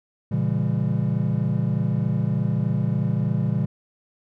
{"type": "chord", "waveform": "triangle", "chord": "A# diminished seventh", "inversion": "none", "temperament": "just", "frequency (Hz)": [116.54, 139.85, 167.82, 201.4], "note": ["A#2", "C#3", "E3", "G3"], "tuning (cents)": [0, 16, 31, 47], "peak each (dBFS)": [-23, -23, -24, -25], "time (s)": [0.31, 3.66], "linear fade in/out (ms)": 10, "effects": []}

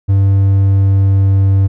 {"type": "tone with pitch glide", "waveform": "triangle", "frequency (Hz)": [98, 97.27], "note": ["G2", "G2"], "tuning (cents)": [0, -13], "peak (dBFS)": -5, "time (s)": [0.08, 1.68], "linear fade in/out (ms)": 20, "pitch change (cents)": -13, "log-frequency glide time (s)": [0.25, 1.51], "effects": []}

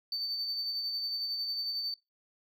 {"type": "tone with tremolo", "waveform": "sine", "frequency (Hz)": 4556, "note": "C#8", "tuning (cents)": 47, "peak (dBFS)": -29, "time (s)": [0.12, 1.94], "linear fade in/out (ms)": 2, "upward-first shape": "sine", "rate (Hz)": 11, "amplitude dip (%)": 40, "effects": ["noise-tail reverb RT60 0.2 s tail -22 dB re dry", "tanh soft clip ceiling -29 dBFS"]}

